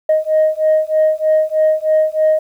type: beating tone pair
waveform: sine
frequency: 622.3 / 625.5 Hz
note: D#5 / D#5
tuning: 0 / +9 cents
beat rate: 3.2 Hz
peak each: -13 dBFS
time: 0.09-2.39 s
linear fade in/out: 5 ms
effects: tanh soft clip ceiling -6 dBFS + 8-bit